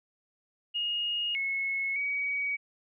sine tone with pitch steps, 2861 / 2187 / 2261 Hz, F7 / C#7 / C#7, +41 / -24 / +34 cents, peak -28 dBFS, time 0.74-2.57 s, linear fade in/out 20 ms, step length 610 ms, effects none

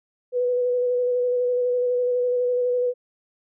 sine tone with vibrato, 493.9 Hz, B4, in tune, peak -19 dBFS, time 0.32-2.94 s, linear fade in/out 50 ms, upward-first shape square, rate 12 Hz, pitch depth 14 cents each way, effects none

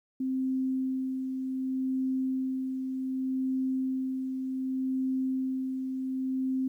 sine tone with tremolo, 261.6 Hz, C4, in tune, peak -26 dBFS, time 0.2-6.68 s, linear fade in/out 5 ms, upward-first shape sine, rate 0.66 Hz, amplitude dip 40%, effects 11-bit

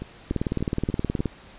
two click trains, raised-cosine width 3 ms, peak -19 / -11 dBFS, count 5 / 19, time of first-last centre 0.02-1.193 / 0.31-1.257 s, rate 3.41 / 19 Hz, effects pink hiss -48 dBFS RMS until 1.58 s + resampled to 8000 Hz

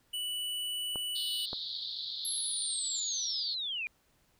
square tone, 2962 Hz, F#7, 1 cent sharp, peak -34 dBFS, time 0.13-1.46 s, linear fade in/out 10 ms
clicks, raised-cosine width 1 ms, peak -26 dBFS, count 2, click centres 0.958 / 1.531 s
white band-pass noise, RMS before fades -39 dBFS, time 1.15-3.55 s, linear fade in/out 10 ms, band 3500 to 4500 Hz, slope 96 dB/octave
sine linear sweep, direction down, 11240 to 2349 Hz, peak -33 dBFS, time 2.25-3.87 s, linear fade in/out 0 ms
effects pink hiss -70 dBFS RMS until 4.39 s

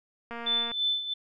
click train, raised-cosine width 0.5 ms, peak -24 dBFS, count 96, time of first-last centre 0.31-0.716 s, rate 234 Hz
sine tone with tremolo, 3520 Hz, A7, in tune, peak -23 dBFS, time 0.46-1.14 s, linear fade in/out 10 ms, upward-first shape sine, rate 3 Hz, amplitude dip 70%
effects none

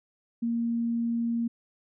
sine tone, 233.1 Hz, A#3, in tune, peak -25 dBFS, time 0.42-1.48 s, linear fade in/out 10 ms, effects none

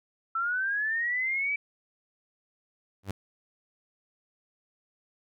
sine linear sweep, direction up, 1322 to 2316 Hz, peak -26 dBFS, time 0.35-1.56 s, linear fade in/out 5 ms
sawtooth tone with exponential growth, 98 Hz, G2, in tune, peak -25 dBFS, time 3.03-3.11 s, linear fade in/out 5 ms, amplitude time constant 17 ms
effects none

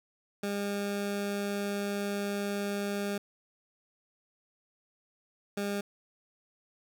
20% pulse tone bursts at uneven times, 202.1 Hz, G#3, 47 cents flat, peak -26 dBFS, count 2, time 0.43-3.18 / 5.57-5.81 s, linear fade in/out 5 ms, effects none

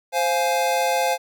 square chord, F minor, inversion second, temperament just, 523.8 / 698.5 / 838.1 Hz, C5 / F5 / Ab5, +2 / 0 / +16 cents, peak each -24 dBFS, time 0.12-1.18 s, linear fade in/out 50 ms, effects none

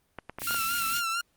clicks, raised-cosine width 0.5 ms, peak -21 dBFS, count 6, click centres 0.187 / 0.296 / 0.386 / 0.419 / 0.509 / 0.545 s
white band-stop noise, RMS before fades -33 dBFS, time 0.39-1.02 s, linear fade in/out 50 ms, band 320 to 1900 Hz, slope 48 dB/octave
sawtooth tone with vibrato, 1368 Hz, F6, 36 cents flat, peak -24 dBFS, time 0.47-1.21 s, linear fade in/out 2 ms, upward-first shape sine, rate 4.4 Hz, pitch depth 54 cents each way
effects pink hiss -71 dBFS RMS until 1.36 s + Opus 32 kbps

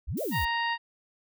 sine exponential two-way sweep, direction up then down, 48.47 to 678 to 48.47 Hz, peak -29 dBFS, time 0.07-0.46 s, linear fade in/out 20 ms, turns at 0.22 s
violet noise, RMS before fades -40 dBFS, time 0.17-0.45 s, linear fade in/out 5 ms
harmonic tone, 932.3 Hz, A#5, in tune, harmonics 1 / 2 / 3 / 4 / 5, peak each -29 / -30 / -36 / -41 / -42 dBFS, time 0.31-0.78 s, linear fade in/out 50 ms
effects none

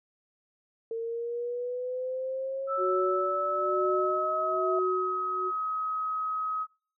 sine linear sweep, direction up, 453 to 651 Hz, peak -30 dBFS, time 0.91-4.79 s, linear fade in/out 2 ms
sine tone with pitch glide, 1318.5 to 1269.9 Hz, E6 to D#6, 0 to +35 cents, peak -28 dBFS, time 2.67-6.67 s, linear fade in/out 50 ms, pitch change -65 cents, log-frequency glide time 2.84-4.79 s
sine tone with tremolo, 370 Hz, F#4, in tune, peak -25 dBFS, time 2.77-5.52 s, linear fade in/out 50 ms, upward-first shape sine, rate 1.1 Hz, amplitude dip 80%
effects noise-tail reverb RT60 0.5 s tail -25 dB re dry

